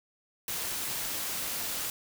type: noise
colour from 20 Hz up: white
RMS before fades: -34 dBFS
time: 0.48-1.9 s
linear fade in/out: 2 ms
effects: none